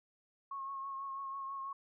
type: tone with vibrato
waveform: sine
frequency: 1090 Hz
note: C#6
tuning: 29 cents flat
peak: -39 dBFS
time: 0.51-1.73 s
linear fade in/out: 5 ms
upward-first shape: triangle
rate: 6.1 Hz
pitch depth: 31 cents each way
effects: none